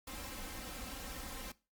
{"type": "noise with comb filter", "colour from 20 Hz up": "pink", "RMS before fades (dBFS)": -45, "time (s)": [0.07, 1.52], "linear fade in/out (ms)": 5, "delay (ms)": 3.8, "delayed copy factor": 0.95, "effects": ["noise-tail reverb RT60 0.3 s tail -20 dB re dry", "Opus 48 kbps"]}